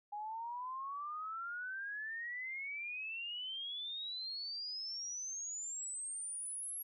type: exponential sweep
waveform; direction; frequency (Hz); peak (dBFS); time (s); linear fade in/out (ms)
sine; up; 819 to 11420; -40; 0.12-6.83; 10
effects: none